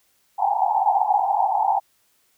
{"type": "band-pass noise", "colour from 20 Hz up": "pink", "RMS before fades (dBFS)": -20, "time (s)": [0.38, 1.8], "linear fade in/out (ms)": 20, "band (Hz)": [750, 890], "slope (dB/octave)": 96, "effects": ["white hiss -64 dBFS RMS until 2.37 s"]}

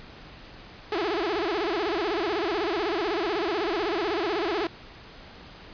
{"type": "tone with vibrato", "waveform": "sawtooth", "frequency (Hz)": 375.7, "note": "F#4", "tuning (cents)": 26, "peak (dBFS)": -21, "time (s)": [0.92, 4.67], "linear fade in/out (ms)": 2, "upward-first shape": "sine", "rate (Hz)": 16, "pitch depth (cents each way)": 260, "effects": ["pink hiss -46 dBFS RMS until 5.73 s", "resampled to 11025 Hz"]}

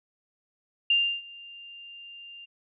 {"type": "tone with ADSR envelope", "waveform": "sine", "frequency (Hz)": 2794, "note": "F7", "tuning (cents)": 0, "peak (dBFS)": -18, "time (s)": [0.9, 2.46], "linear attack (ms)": 4, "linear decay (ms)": 310, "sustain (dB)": -24, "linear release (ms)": 20, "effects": []}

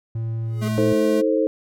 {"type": "tone", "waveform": "triangle", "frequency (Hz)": 113.3, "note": "A#2", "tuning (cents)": -49, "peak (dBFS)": -21, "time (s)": [0.15, 0.93], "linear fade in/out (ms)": 5}
{"type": "tone with exponential growth", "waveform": "square", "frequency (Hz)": 420, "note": "G#4", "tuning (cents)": 19, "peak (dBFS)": -29, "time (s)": [0.41, 0.68], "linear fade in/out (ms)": 1, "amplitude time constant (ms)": 57}
{"type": "tone with vibrato", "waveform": "square", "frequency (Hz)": 215.9, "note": "A3", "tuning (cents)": -33, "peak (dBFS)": -24, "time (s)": [0.61, 1.22], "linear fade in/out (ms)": 20, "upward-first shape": "sine", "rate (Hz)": 19, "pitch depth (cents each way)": 13}
{"type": "chord", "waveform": "sine", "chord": "A diminished", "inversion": "second", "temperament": "just", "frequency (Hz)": [316.8, 440, 528], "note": ["Eb4", "A4", "C5"], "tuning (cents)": [31, 0, 16], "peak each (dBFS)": -21, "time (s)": [0.78, 1.47], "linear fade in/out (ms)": 0}
{"effects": []}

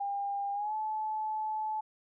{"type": "tone with pitch glide", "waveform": "sine", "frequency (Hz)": [802, 864.5], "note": ["G5", "A5"], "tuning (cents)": [39, -31], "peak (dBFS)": -31, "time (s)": [0, 1.81], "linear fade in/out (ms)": 10, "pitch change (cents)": 130, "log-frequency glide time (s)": [0.53, 0.74], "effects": []}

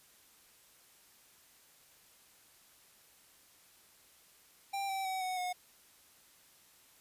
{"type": "tone with pitch steps", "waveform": "square", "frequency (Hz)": [790, 773.3, 756.9, 740.9, 725.3], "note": ["G5", "G5", "F#5", "F#5", "F#5"], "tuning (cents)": [13, -24, 39, 2, -35], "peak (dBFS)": -35, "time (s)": [4.73, 5.53], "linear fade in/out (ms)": 10, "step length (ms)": 160, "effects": ["white hiss -63 dBFS RMS until 7 s", "resampled to 32000 Hz"]}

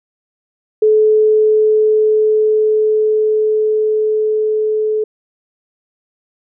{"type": "tone with level ramp", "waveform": "sine", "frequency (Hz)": 430.8, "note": "A4", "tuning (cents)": -37, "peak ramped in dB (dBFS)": [-7, -13], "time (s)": [0.82, 5.04], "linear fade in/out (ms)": 5, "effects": []}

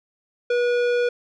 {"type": "tone with tanh clipping", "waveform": "sine", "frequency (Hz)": 484.6, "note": "B4", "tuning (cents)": -33, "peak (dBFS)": -20, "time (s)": [0.5, 1.09], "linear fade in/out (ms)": 5, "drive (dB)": 15, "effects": []}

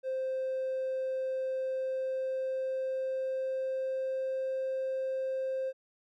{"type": "tone with pitch glide", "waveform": "triangle", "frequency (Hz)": [523.3, 526.6], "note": ["C5", "C5"], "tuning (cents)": [0, 11], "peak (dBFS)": -27, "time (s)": [0.03, 5.73], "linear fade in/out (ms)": 50, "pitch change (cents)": 11, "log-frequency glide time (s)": [1.57, 4.56], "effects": ["tanh soft clip ceiling -26 dBFS", "MP3 96 kbps"]}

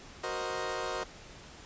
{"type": "chord", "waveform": "20% pulse", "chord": "C half-diminished seventh", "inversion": "second", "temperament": "equal", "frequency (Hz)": [370, 466.2, 523.3, 622.3], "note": ["Gb4", "Bb4", "C5", "Eb5"], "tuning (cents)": [0, 0, 0, 0], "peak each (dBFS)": -34, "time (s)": [0.23, 1.04], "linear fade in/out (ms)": 10, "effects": ["pink hiss -50 dBFS RMS until 1.65 s", "resampled to 16000 Hz"]}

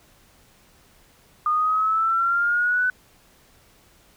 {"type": "exponential sweep", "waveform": "sine", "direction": "up", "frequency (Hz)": [1217, 1504], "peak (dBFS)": -18, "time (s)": [1.46, 2.9], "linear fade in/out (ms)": 2, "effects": ["pink hiss -56 dBFS RMS until 4.16 s"]}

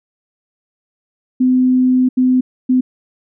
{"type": "tone bursts at uneven times", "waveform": "sine", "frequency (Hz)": 254.8, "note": "C4", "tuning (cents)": -46, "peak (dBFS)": -9, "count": 3, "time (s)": [[1.4, 2.09], [2.17, 2.41], [2.69, 2.81]], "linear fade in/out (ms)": 10, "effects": []}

